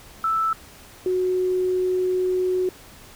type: tone pair in turn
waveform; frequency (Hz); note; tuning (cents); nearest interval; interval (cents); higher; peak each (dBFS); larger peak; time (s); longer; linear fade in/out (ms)
sine; 1318.5 / 367.9; E6 / F#4; 0 / -10; octave + minor seventh; 2210; first; -19 / -19; neither; 0.24-0.53 / 1.06-2.69; second; 2
effects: pink hiss -46 dBFS RMS until 3.15 s